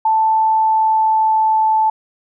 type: tone with pitch glide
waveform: sine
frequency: 881 to 874.4 Hz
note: A5 to A5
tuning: +2 to -11 cents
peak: -11 dBFS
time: 0.05-1.9 s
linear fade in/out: 5 ms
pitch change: -13 cents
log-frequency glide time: 0.21-1.77 s
effects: none